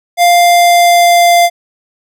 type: tone with pitch glide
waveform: square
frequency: 698.5 to 693.7 Hz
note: F5 to F5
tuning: 0 to -12 cents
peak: -5 dBFS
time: 0.17-1.5 s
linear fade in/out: 50 ms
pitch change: -12 cents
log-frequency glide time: 0.33-1.35 s
effects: none